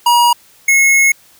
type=tone pair in turn; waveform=square; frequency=956 / 2175 Hz; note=A#5 / C#7; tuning=+43 / -33 cents; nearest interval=octave + major second; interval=1424 cents; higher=second; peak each=-8 dBFS; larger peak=neither; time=0.06-0.33 / 0.68-1.12 s; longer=second; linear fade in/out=5 ms; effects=white hiss -47 dBFS RMS until 1.39 s